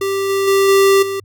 square tone with level steps, 392 Hz, G4, in tune, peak -17 / -15 / -11 / -9 / -20 dBFS, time 0.01-1.2 s, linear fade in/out 5 ms, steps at 0.29 / 0.47 / 0.68 / 1.02 s, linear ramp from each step 10 ms, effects added 100 Hz sine -43 dBFS peak until 1.24 s

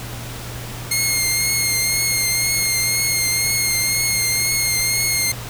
10% pulse tone with vibrato, 2136 Hz, C7, 35 cents sharp, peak -8 dBFS, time 0.91-5.32 s, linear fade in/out 5 ms, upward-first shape triangle, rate 2 Hz, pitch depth 32 cents each way, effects added 119 Hz sine -32 dBFS peak until 5.49 s + pink hiss -33 dBFS RMS until 5.49 s

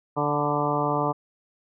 harmonic tone with a mistuned harmonic, 146.83 Hz, D3, in tune, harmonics 1 / 2 / 3 / 4 / 5 / 6 / 7 / 8, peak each -30 / -30 / -30 / -30 / -30 / -30 / -30 / -30 dBFS, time 0.16-1.13 s, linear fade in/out 20 ms, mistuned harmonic 7, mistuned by -30 cents, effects none

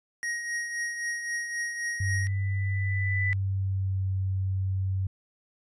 square tone with tremolo, 1882 Hz, A#6, 16 cents sharp, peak -28 dBFS, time 0.23-2.27 s, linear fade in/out 0 ms, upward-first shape triangle, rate 3.8 Hz, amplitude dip 55%
sine tone with exponential growth, 1989 Hz, B6, 12 cents sharp, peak -25 dBFS, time 1.07-3.33 s, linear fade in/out 0 ms, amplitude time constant 490 ms
sine tone with pitch glide, 97.8 to 95.18 Hz, G2 to F#2, -4 to +49 cents, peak -25 dBFS, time 2-5.07 s, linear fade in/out 5 ms, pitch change -47 cents, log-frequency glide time 3.05-4.05 s
effects resampled to 22050 Hz

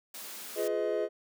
white high-pass noise, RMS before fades -43 dBFS, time 0.14-0.68 s, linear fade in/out 5 ms, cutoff 180 Hz, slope 96 dB/octave
triangle chord, F half-diminished seventh, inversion none, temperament just, 349.2 / 419.1 / 502.9 / 628.6 Hz, F4 / Ab4 / Cb5 / Eb5, 0 / +16 / +31 / +18 cents, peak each -34 / -30 / -33 / -31 dBFS, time 0.55-1.09 s, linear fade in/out 50 ms
effects none

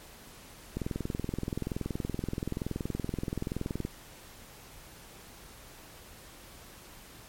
click train, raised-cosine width 3 ms, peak -19 dBFS, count 66, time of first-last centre 0.77-3.851 s, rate 21.1 Hz, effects pink hiss -51 dBFS RMS until 7.28 s + MP3 64 kbps

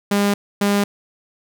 sawtooth tone pair in turn, 202.4 / 202.4 Hz, G#3 / G#3, -44 / -44 cents, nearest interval unison, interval 0 cents, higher neither, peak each -11 dBFS, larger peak neither, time 0.11-0.34 / 0.61-0.84 s, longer neither, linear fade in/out 5 ms, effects none

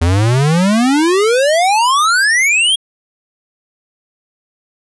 square exponential sweep, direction up, 80.9 to 3318 Hz, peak -10 dBFS, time 0.01-2.76 s, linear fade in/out 10 ms, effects resampled to 24000 Hz

